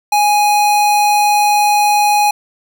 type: tone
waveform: square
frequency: 830.6 Hz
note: G#5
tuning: in tune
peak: -10 dBFS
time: 0.12-2.31 s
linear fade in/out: 5 ms
effects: none